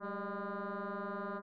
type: tone with frequency modulation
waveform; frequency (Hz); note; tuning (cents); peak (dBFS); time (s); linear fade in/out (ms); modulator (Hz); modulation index
sine; 412; G#4; -14; -36; 0-1.42; 50; 201; 5
effects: tanh soft clip ceiling -34 dBFS